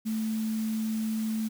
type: tone in noise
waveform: sine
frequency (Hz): 220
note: A3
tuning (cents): 0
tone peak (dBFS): -27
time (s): 0.05-1.49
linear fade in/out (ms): 20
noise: white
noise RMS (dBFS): -45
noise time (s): 0.05-1.49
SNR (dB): +15
effects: none